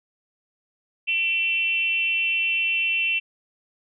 sine tone with frequency modulation, 2696 Hz, E7, 38 cents sharp, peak -20 dBFS, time 1.07-3.2 s, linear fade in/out 20 ms, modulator 349 Hz, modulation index 0.56, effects none

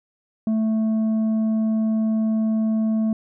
sine tone with tanh clipping, 220 Hz, A3, in tune, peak -19 dBFS, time 0.47-3.13 s, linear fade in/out 2 ms, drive 5 dB, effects none

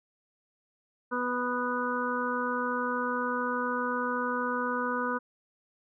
harmonic tone, 246.9 Hz, B3, in tune, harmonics 1 / 2 / 4 / 5 / 6, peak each -34 / -34 / -34 / -34 / -34 dBFS, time 1.11-5.19 s, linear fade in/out 20 ms, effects none

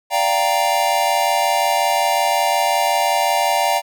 square chord, G minor seventh, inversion second, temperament equal, 587.3 / 698.5 / 784 / 932.3 Hz, D5 / F5 / G5 / Bb5, 0 / 0 / 0 / 0 cents, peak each -24 / -21 / -21 / -21 dBFS, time 0.1-3.82 s, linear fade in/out 50 ms, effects none

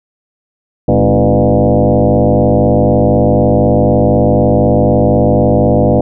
sine tone with frequency modulation, 185 Hz, F#3, in tune, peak -6 dBFS, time 0.88-6.01 s, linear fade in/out 5 ms, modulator 104 Hz, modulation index 4.7, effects none

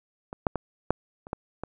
clicks, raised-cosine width 1 ms, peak -22 / -8 / -14 / -7 / -28 / -15 / -19 dBFS, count 7, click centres 0.329 / 0.468 / 0.557 / 0.906 / 1.269 / 1.331 / 1.636 s, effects none

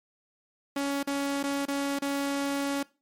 sawtooth tone with dropouts, 280 Hz, C#4, 18 cents sharp, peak -23 dBFS, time 0.76-2.83 s, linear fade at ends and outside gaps 5 ms, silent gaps 1.03-1.072 / 1.43-1.437 / 1.655-1.682 / 1.989-2.02 s, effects noise-tail reverb RT60 0.3 s tail -20 dB re dry + MP3 64 kbps

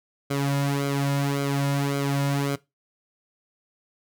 sawtooth tone with flanger, 140.3 Hz, C#3, 21 cents sharp, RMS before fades -24 dBFS, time 0.3-2.56 s, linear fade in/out 10 ms, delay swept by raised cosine 1.1 to 2.6 ms, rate 1.8 Hz, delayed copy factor -0.7, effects noise-tail reverb RT60 0.2 s tail -19 dB re dry

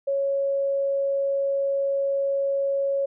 sine tone, 553 Hz, C#5, 4 cents flat, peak -21 dBFS, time 0.07-3.06 s, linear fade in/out 10 ms, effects none

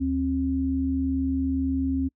sine tone pair together, 74.87 / 266.8 Hz, D2 / C4, +34 / +34 cents, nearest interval octave + minor seventh, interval 2200 cents, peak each -29 / -23 dBFS, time 0-2.09 s, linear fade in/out 20 ms, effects noise-tail reverb RT60 0.1 s tail -25 dB re dry

